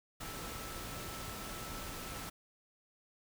sine tone in noise, 1318.5 Hz, E6, in tune, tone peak -51 dBFS, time 0.2-2.3 s, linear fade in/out 10 ms, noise pink, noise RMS -44 dBFS, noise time 0.2-2.3 s, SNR -10 dB, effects none

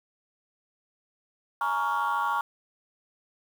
sine chord, Bb minor seventh, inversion third, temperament just, 839.1 / 932.3 / 1118.8 / 1398.5 Hz, Ab5 / Bb5 / Db6 / F6, +18 / 0 / +16 / +2 cents, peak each -31 / -28 / -27 / -30 dBFS, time 1.61-2.41 s, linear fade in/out 2 ms, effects tanh soft clip ceiling -19 dBFS + 8-bit

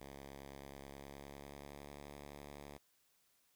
5% pulse tone with pitch glide, 69.3 to 71.83 Hz, C#2 to D2, 0 to -38 cents, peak -39 dBFS, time 0-2.78 s, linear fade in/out 10 ms, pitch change +62 cents, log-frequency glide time 0.83-1.97 s, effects white hiss -75 dBFS RMS until 3.55 s

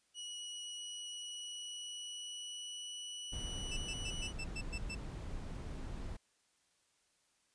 sawtooth tone with pitch glide, 2923 to 2948 Hz, F#7 to F#7, -22 to -7 cents, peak -40 dBFS, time 0.14-4.33 s, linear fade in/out 50 ms, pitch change +15 cents, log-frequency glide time 0.74-2.95 s
brown noise, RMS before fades -43 dBFS, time 3.32-6.17 s, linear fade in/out 10 ms
sawtooth tone bursts, 2655 Hz, E7, 12 cents sharp, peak -38 dBFS, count 8, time 3.71-4.952 s, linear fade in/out 10 ms, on 59 ms, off 110 ms
effects white hiss -75 dBFS RMS until 7.54 s + resampled to 22050 Hz

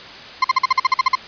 35% pulse tone bursts, 1046.5 Hz, C6, in tune, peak -9 dBFS, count 11, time 0.42-1.154 s, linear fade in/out 5 ms, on 24 ms, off 47 ms, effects white hiss -36 dBFS RMS until 1.27 s + resampled to 11025 Hz

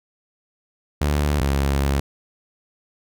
sawtooth tone pair in turn, 73.42 / 69.32 Hz, D2 / C#2, 0 / +1 cents, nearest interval minor second, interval 99 cents, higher first, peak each -14 dBFS, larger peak neither, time 1.01-1.41 / 1.41-2 s, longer second, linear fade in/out 5 ms, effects none

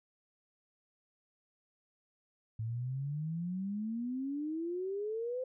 sine exponential sweep, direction up, 108.9 to 520 Hz, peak -34 dBFS, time 2.59-5.44 s, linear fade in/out 5 ms, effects none

